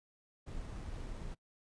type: noise with sample-and-hold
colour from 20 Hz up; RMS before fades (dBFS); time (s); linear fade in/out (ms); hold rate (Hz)
brown; -43; 0.46-1.35; 20; 7350
effects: noise-tail reverb RT60 0.1 s tail -22 dB re dry + resampled to 22050 Hz